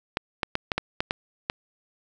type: clicks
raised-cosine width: 0.3 ms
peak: -8 dBFS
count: 8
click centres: 0.171 / 0.432 / 0.554 / 0.718 / 0.78 / 1.005 / 1.109 / 1.499 s
effects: none